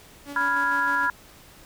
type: tone with tremolo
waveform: sawtooth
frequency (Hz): 284.7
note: C#4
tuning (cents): +46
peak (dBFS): -30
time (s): 0.25-1.09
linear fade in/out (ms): 50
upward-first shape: square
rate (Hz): 6.4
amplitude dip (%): 35
type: chord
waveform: sine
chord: F diminished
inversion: second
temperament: equal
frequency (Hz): 987.8 / 1396.9 / 1661.2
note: Cb6 / F6 / Ab6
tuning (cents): 0 / 0 / 0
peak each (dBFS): -25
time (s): 0.36-1.1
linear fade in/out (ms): 2
effects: pink hiss -50 dBFS RMS until 1.65 s